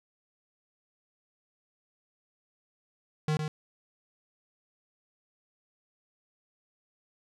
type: tone with echo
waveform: square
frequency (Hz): 153.5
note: D#3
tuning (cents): -23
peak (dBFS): -26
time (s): 3.28-3.37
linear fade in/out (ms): 2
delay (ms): 110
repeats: 1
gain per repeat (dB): -5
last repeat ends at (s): 3.48
effects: low-pass 7000 Hz 12 dB/octave + 11-bit